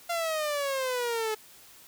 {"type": "exponential sweep", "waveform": "sawtooth", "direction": "down", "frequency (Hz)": [693, 427.9], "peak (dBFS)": -24, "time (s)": [0.09, 1.35], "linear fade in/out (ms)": 10, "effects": ["white hiss -53 dBFS RMS until 1.87 s"]}